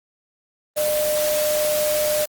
sine tone in noise, 603 Hz, D5, 46 cents sharp, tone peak -19 dBFS, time 0.76-2.26 s, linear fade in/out 20 ms, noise white, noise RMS -26 dBFS, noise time 0.76-2.26 s, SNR +4 dB, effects Opus 24 kbps

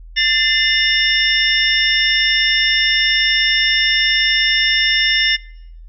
sine tone cluster, 1779 / 2074 / 2869 / 3590 / 5360 Hz, A6 / C7 / F7 / A7 / E8, +19 / -16 / +46 / +34 / +28 cents, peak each -19 dBFS, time 0.16-5.37 s, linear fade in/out 20 ms, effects noise-tail reverb RT60 0.7 s tail -23 dB re dry + added 41 Hz sine -34 dBFS peak until 5.88 s

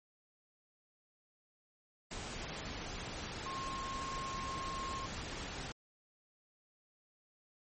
sine tone in noise, 1072 Hz, C6, 42 cents sharp, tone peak -40 dBFS, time 3.46-5.06 s, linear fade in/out 2 ms, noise pink, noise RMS -43 dBFS, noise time 2.11-5.72 s, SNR 0 dB, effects MP3 32 kbps

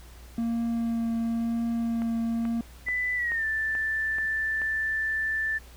triangle tone with vibrato, 230.8 Hz, A#3, 17 cents flat, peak -23 dBFS, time 0.38-2.61 s, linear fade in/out 2 ms, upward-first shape triangle, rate 0.97 Hz, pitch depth 13 cents each way
click train, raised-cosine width 0.5 ms, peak -25 dBFS, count 7, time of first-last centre 2.02-4.617 s, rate 2.31 Hz
sine tone with pitch glide, 1993 to 1765.3 Hz, B6 to A6, +15 to +5 cents, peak -25 dBFS, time 2.86-5.59 s, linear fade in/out 20 ms, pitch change -210 cents, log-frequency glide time 3.15-3.45 s
effects added 60 Hz sine -46 dBFS peak until 5.76 s + pink hiss -53 dBFS RMS until 5.76 s

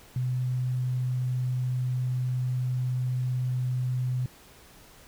sine tone, 126.4 Hz, B2, 41 cents sharp, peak -25 dBFS, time 0.16-4.26 s, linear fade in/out 2 ms, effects pink hiss -53 dBFS RMS until 5.07 s

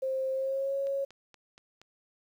sine tone with pitch glide, 528 to 550.7 Hz, C5 to C#5, +16 to -11 cents, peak -28 dBFS, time 0.02-1.05 s, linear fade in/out 10 ms, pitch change +73 cents, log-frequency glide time 0.32-0.75 s
click train, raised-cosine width 0.2 ms, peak -35 dBFS, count 5, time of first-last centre 0.87-1.816 s, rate 4.23 Hz
effects 10-bit

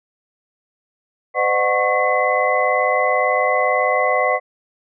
sine tone cluster, 511 / 609 / 736 / 1099 / 2024 Hz, C5 / D#5 / F#5 / C#6 / B6, -41 / -37 / -9 / -15 / +42 cents, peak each -21 dBFS, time 1.34-4.4 s, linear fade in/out 50 ms, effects none

